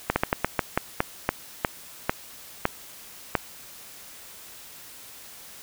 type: slowing click train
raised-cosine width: 0.5 ms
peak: -5 dBFS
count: 13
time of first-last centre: 0.1-3.352 s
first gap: 60 ms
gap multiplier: 1.25
effects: white hiss -45 dBFS RMS until 5.62 s